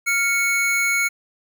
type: tone pair together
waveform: square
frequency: 1396.6 / 2217 Hz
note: F6 / C#7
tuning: 0 / 0 cents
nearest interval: minor sixth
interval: 800 cents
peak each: -26 / -19 dBFS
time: 0.06-1.09 s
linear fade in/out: 20 ms
effects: none